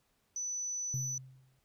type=tone; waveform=sine; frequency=5980 Hz; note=F#8; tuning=17 cents sharp; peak=-34 dBFS; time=0.36-1.18 s; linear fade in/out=2 ms
type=tone with exponential decay; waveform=sine; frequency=130.7 Hz; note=C3; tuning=1 cent flat; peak=-30 dBFS; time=0.94-1.59 s; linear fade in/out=0 ms; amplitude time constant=140 ms
effects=tanh soft clip ceiling -28 dBFS + pink hiss -75 dBFS RMS until 1.64 s